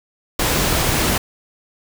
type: noise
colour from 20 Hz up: pink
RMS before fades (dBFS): -18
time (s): 0.39-1.18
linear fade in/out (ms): 5
effects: none